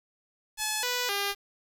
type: tone with pitch steps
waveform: 5% pulse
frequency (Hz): 858 / 493.1 / 401.7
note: A5 / B4 / G4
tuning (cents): -44 / -3 / +42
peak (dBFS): -16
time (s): 0.57-1.35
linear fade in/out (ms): 50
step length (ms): 260
effects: 8-bit